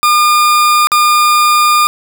40% pulse tone with dropouts, 1210 Hz, D#6, 49 cents flat, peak -6 dBFS, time 0.03-1.87 s, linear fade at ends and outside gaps 0 ms, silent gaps 0.871-0.918 s, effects 7-bit

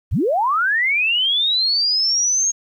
sine linear sweep, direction up, 41.2 to 6580 Hz, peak -15 dBFS, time 0.11-2.52 s, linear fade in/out 20 ms, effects 9-bit

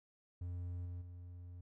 triangle tone with level steps, 88.4 Hz, F2, 22 cents sharp, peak -38 / -40 / -46 dBFS, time 0.41-1.61 s, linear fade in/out 5 ms, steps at 0.85 / 1.01 s, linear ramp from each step 10 ms, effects none

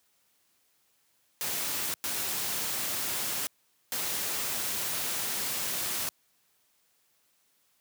white noise bursts at uneven times, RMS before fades -32 dBFS, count 3, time 1.41-1.94 / 2.04-3.47 / 3.92-6.09 s, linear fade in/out 0 ms, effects white hiss -70 dBFS RMS until 7.8 s + high-pass 80 Hz 12 dB/octave

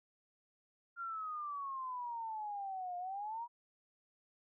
sine exponential two-way sweep, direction down then up, 1401 to 705 to 969 Hz, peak -39 dBFS, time 0.96-3.48 s, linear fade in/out 50 ms, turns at 2.97 s, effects none

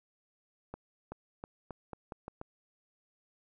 accelerating click train, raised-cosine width 1 ms, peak -27 dBFS, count 8, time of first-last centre 0.74-2.414 s, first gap 380 ms, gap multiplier 0.84, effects none

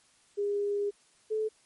sine tone pair in turn, 407.1 / 434 Hz, G#4 / A4, -35 / -24 cents, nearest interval minor second, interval 111 cents, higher second, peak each -27 dBFS, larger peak neither, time 0.37-0.91 / 1.3-1.49 s, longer first, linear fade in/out 20 ms, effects white hiss -64 dBFS RMS until 1.65 s + MP3 48 kbps

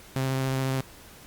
sawtooth tone with vibrato, 132.6 Hz, C3, 23 cents sharp, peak -21 dBFS, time 0.16-0.81 s, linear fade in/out 2 ms, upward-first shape triangle, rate 14 Hz, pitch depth 17 cents each way, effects pink hiss -49 dBFS RMS until 1.26 s + Opus 48 kbps

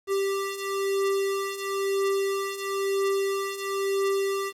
square beating tone pair, 392 / 393 Hz, G4 / G4, 0 / +4 cents, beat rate 1 Hz, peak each -31 / -27 dBFS, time 0.07-4.53 s, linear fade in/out 50 ms, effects resampled to 32000 Hz + 9-bit

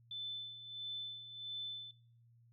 sine tone with tremolo, 3520 Hz, A7, in tune, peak -39 dBFS, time 0.11-1.91 s, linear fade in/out 2 ms, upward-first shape sine, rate 1.5 Hz, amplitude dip 65%, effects noise-tail reverb RT60 0.5 s tail -23 dB re dry + added 117 Hz sine -63 dBFS peak until 2.52 s

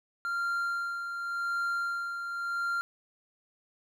triangle tone with tremolo, 1388 Hz, F6, 11 cents flat, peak -26 dBFS, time 0.25-2.81 s, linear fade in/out 0 ms, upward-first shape sine, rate 0.89 Hz, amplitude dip 50%, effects none

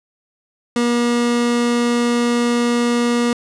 30% pulse tone, 239.1 Hz, A#3, 44 cents sharp, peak -12 dBFS, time 0.76-3.33 s, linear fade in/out 2 ms, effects resampled to 22050 Hz + 9-bit

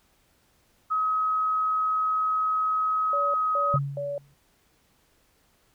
sine tone with pitch glide, 1272 to 1262.5 Hz, D#6 to D#6, +38 to +25 cents, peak -22 dBFS, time 0.9-3.79 s, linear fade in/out 20 ms, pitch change -13 cents, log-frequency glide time 3.05-3.57 s
sine tone bursts, 571 Hz, D5, 49 cents flat, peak -28 dBFS, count 3, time 3.13-4.18 s, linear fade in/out 2 ms, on 210 ms, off 210 ms
sine tone with exponential decay, 140 Hz, C#3, 18 cents sharp, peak -20 dBFS, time 3.74-4.34 s, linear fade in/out 0 ms, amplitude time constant 130 ms
effects pink hiss -65 dBFS RMS until 5.74 s

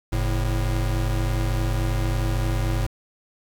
square tone pair together, 46.48 / 110 Hz, F#1 / A2, +9 / 0 cents, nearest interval octave + minor third, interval 1491 cents, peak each -24 / -25 dBFS, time 0.12-2.87 s, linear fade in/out 10 ms, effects 8-bit

